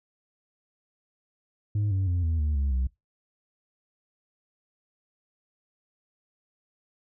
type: tone with pitch steps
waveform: sine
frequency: 103.83 / 95.76 / 88.32 / 81.46 / 75.13 / 69.3 / 63.91 Hz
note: G#2 / G2 / F2 / E2 / D2 / C#2 / C2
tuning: 0 / -40 / +20 / -20 / +40 / 0 / -40 cents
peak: -20 dBFS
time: 1.75-2.87 s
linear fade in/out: 5 ms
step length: 160 ms
effects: noise-tail reverb RT60 0.2 s tail -25 dB re dry + tanh soft clip ceiling -22 dBFS